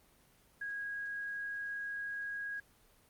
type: tone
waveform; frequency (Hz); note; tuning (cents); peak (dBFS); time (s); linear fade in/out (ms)
sine; 1645; G#6; -17; -37; 0.61-2.6; 5
effects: pink hiss -66 dBFS RMS until 3.09 s + Opus 24 kbps